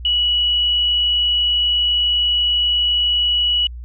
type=tone; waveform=sine; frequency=2933 Hz; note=F#7; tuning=16 cents flat; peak=-14 dBFS; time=0.05-3.67 s; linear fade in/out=2 ms; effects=added 60 Hz sine -29 dBFS peak until 3.84 s